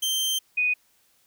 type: tone pair in turn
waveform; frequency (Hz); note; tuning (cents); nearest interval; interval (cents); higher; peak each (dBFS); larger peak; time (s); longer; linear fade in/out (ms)
sawtooth / sine; 3136 / 2484; G7 / D#7; 0 / -3; major third; 403; first; -20; neither; 0.02-0.39 / 0.57-0.74; first; 10
effects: white hiss -64 dBFS RMS until 1.26 s